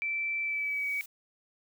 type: tone with pitch glide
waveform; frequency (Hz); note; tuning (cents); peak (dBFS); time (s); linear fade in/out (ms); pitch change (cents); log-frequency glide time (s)
sine; 2331 to 2267; D7 to C#7; -14 to +38; -29; 0.02-1.01; 0; -48; 0.42-0.87
type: noise with exponential growth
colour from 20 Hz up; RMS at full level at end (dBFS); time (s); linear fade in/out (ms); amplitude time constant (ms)
blue; -46; 0.18-1.06; 5; 190
effects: none